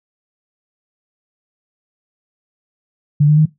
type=tone with pitch steps; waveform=sine; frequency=146.83 / 150.87 / 155.02 Hz; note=D3 / D3 / D#3; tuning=0 / +47 / -6 cents; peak=-7 dBFS; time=3.2-3.458 s; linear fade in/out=10 ms; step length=86 ms; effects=noise-tail reverb RT60 0.2 s tail -20 dB re dry

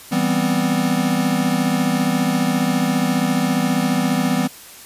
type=chord; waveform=square; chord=C major seventh; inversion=first; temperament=equal; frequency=164.81 / 196 / 246.9 / 261.6 Hz; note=E3 / G3 / B3 / C4; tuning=0 / 0 / 0 / 0 cents; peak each=-24 / -23 / -21 / -24 dBFS; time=0.11-4.48 s; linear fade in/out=20 ms; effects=white hiss -40 dBFS RMS until 4.85 s + resampled to 32000 Hz

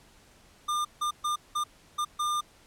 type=tone bursts at uneven times; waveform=square; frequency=1203 Hz; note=D6; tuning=41 cents sharp; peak=-27 dBFS; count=6; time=0.68-0.85 / 1.01-1.11 / 1.24-1.36 / 1.55-1.64 / 1.98-2.05 / 2.19-2.41 s; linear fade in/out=10 ms; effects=pink hiss -58 dBFS RMS until 2.66 s + low-pass 11000 Hz 12 dB/octave

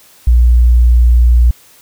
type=tone; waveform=sine; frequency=59.8 Hz; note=A#1; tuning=45 cents sharp; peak=-4 dBFS; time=0.27-1.51 s; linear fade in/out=5 ms; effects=white hiss -44 dBFS RMS until 1.81 s

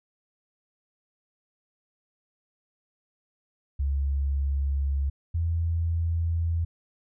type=tone pair in turn; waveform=sine; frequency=69.5 / 83.39 Hz; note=C#2 / E2; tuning=+5 / +21 cents; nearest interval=minor third; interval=316 cents; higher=second; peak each=-23 dBFS; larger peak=neither; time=3.79-5.1 / 5.34-6.65 s; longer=neither; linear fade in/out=10 ms; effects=none

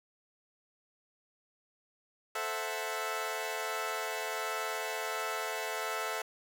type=chord; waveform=15% pulse; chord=F# half-diminished seventh; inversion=first; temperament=equal; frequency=440 / 523.3 / 659.3 / 740 Hz; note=A4 / C5 / E5 / F#5; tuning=0 / 0 / 0 / 0 cents; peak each=-32 / -35 / -32 / -35 dBFS; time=2.35-6.22 s; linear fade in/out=5 ms; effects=none

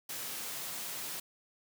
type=high-pass noise; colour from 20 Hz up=white; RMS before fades=-40 dBFS; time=0.09-1.2 s; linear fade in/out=5 ms; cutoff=110 Hz; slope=48 dB/octave; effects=none

